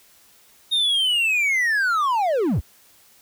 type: linear sweep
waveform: triangle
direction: down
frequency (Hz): 3723 to 43.65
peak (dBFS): -16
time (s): 0.71-2.61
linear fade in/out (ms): 20
effects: white hiss -54 dBFS RMS until 3.21 s